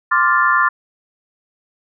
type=chord; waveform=sine; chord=D minor seventh; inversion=third; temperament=equal; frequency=1046.5 / 1174.7 / 1396.9 / 1760 Hz; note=C6 / D6 / F6 / A6; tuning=0 / 0 / 0 / 0 cents; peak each=-17 dBFS; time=0.11-0.69 s; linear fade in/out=10 ms; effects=none